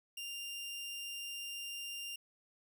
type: tone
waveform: sawtooth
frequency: 2794 Hz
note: F7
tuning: in tune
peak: -38 dBFS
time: 0.17-2.16 s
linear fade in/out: 5 ms
effects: none